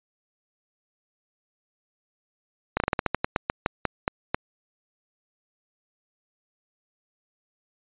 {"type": "slowing click train", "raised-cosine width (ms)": 0.5, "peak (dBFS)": -7, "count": 15, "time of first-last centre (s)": [2.77, 4.345], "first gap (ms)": 31, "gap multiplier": 1.18, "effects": ["resampled to 8000 Hz"]}